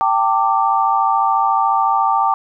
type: chord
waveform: sine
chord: G suspended second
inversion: none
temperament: equal with one note detuned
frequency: 784 / 898 / 1174.7 Hz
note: G5 / A5 / D6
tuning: 0 / +35 / 0 cents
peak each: -17 dBFS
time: 0.01-2.34 s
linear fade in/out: 0 ms
effects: none